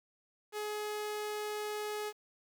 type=tone; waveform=sawtooth; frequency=421.4 Hz; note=G#4; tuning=25 cents sharp; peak=-32 dBFS; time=0.52-2.13 s; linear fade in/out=50 ms; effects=10-bit